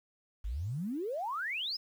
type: exponential sweep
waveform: sine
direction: up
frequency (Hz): 46.38 to 5300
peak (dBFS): -33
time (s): 0.44-1.77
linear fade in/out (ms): 10
effects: 10-bit